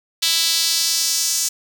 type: tone with high-pass filter sweep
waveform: sawtooth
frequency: 329.6 Hz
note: E4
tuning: in tune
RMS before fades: -19 dBFS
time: 0.22-1.49 s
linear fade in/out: 10 ms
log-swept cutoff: 3800 to 6300 Hz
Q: 2.3
effects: none